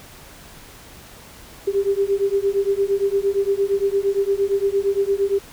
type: beating tone pair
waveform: sine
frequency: 392 / 400.7 Hz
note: G4 / G4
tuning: 0 / +38 cents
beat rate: 8.7 Hz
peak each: -20 dBFS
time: 1.67-5.39 s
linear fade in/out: 10 ms
effects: pink hiss -43 dBFS RMS until 5.52 s